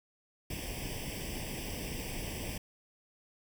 pink noise with comb filter, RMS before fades -39 dBFS, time 0.5-2.58 s, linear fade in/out 5 ms, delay 0.37 ms, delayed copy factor +0.95, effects none

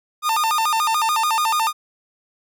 45% pulse tone with vibrato, 1046.5 Hz, C6, in tune, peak -17 dBFS, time 0.22-1.73 s, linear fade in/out 50 ms, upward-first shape square, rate 6.9 Hz, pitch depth 270 cents each way, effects none

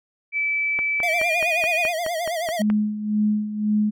sine tone with pitch glide, 2310 to 2462 Hz, D7 to D#7, -29 to -19 cents, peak -20 dBFS, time 0.32-1.93 s, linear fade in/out 50 ms, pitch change +110 cents, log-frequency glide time 1.11-1.43 s
click train, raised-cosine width 0.5 ms, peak -15 dBFS, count 10, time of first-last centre 0.79-2.701 s, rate 4.71 Hz
square tone with vibrato, 667 Hz, E5, 20 cents sharp, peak -24 dBFS, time 1.03-2.62 s, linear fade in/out 2 ms, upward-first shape sine, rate 9.4 Hz, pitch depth 110 cents each way
sine tone with tremolo, 211.2 Hz, G#3, 29 cents sharp, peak -16 dBFS, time 2.59-3.91 s, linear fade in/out 20 ms, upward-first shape sine, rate 1.9 Hz, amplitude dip 70%
effects none

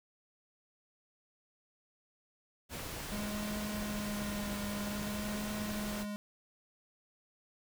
pink noise, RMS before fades -42 dBFS, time 2.69-6.06 s, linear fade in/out 50 ms
square tone with vibrato, 207.1 Hz, G#3, 5 cents flat, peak -38 dBFS, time 3.12-6.16 s, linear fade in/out 0 ms, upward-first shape triangle, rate 0.51 Hz, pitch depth 26 cents each way
clicks, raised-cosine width 3 ms, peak -33 dBFS, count 4, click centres 4.002 / 4.219 / 5.015 / 5.618 s
effects none

